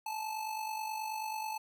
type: tone with amplitude modulation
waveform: square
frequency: 870 Hz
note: A5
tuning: 20 cents flat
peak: -34 dBFS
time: 0.06-1.58 s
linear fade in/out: 5 ms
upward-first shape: sine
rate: 49.3 Hz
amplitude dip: 55%
effects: none